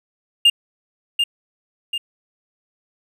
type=tone with echo; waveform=triangle; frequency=2814 Hz; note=F7; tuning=12 cents sharp; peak=-7 dBFS; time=0.45-0.5 s; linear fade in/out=5 ms; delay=740 ms; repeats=2; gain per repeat=-6 dB; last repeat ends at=1.98 s; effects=none